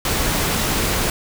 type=noise; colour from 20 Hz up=pink; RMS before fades=-20 dBFS; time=0.05-1.1 s; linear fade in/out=2 ms; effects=none